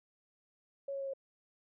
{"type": "tone with pitch steps", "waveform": "sine", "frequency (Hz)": [554.4, 550.3, 546.1, 542.1], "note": ["C#5", "C#5", "C#5", "C#5"], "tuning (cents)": [0, -13, -26, -39], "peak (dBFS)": -36, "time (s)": [0.88, 1.136], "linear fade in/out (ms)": 5, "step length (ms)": 64, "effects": []}